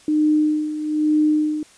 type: tone with tremolo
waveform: sine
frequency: 304.7 Hz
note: D#4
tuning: 36 cents flat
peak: -13 dBFS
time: 0.08-1.63 s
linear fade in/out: 2 ms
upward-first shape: sine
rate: 1.1 Hz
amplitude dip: 70%
effects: white hiss -50 dBFS RMS until 1.77 s + resampled to 22050 Hz